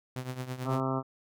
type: tone with tremolo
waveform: sawtooth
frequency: 127.8 Hz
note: C3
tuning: 40 cents flat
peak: -28 dBFS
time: 0.16-0.8 s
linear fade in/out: 0 ms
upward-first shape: triangle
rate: 9.1 Hz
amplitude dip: 80%
type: harmonic tone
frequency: 132.2 Hz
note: C3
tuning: 18 cents sharp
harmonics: 1 / 2 / 3 / 4 / 5 / 6 / 7 / 8 / 9 / 10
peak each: -33 / -33 / -37 / -40 / -37 / -41 / -40 / -41 / -38 / -41 dBFS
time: 0.64-1.03 s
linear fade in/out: 50 ms
effects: none